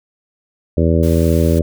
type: harmonic tone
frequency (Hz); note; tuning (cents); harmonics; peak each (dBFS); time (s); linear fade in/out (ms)
82.41; E2; 0; 1 / 2 / 3 / 4 / 5 / 6 / 7; -14 / -17 / -19 / -20 / -21 / -22 / -22; 0.77-1.62; 5
type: noise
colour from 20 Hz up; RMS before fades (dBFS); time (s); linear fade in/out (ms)
white; -34; 1.03-1.59; 0
effects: none